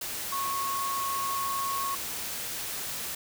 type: tone in noise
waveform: sine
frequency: 1098 Hz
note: C#6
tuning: 17 cents flat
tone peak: -29 dBFS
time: 0.32-1.95 s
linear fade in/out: 5 ms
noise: white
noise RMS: -35 dBFS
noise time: 0.01-3.15 s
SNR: +3 dB
effects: none